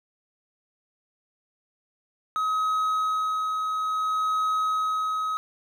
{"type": "tone with tremolo", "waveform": "triangle", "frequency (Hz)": 1271, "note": "D#6", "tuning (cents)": 36, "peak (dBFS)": -20, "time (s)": [2.36, 5.37], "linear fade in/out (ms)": 0, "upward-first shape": "sine", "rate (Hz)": 0.59, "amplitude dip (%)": 30, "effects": []}